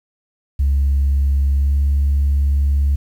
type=tone with pitch glide; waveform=sine; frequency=69.3 to 70.43 Hz; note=C#2 to C#2; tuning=0 to +28 cents; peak=-11 dBFS; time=0.59-2.96 s; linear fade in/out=10 ms; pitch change=+28 cents; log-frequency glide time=1.56-1.76 s; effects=tanh soft clip ceiling -10 dBFS + 8-bit